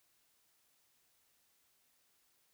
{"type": "silence", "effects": ["white hiss -74 dBFS RMS until 2.53 s"]}